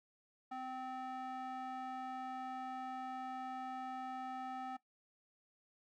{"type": "tone with band-pass filter", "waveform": "square", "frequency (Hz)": 258.5, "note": "C4", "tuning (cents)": -21, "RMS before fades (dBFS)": -44, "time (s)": [0.51, 4.77], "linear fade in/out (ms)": 10, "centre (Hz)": 930, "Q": 2.8, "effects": ["noise-tail reverb RT60 0.1 s tail -17 dB re dry"]}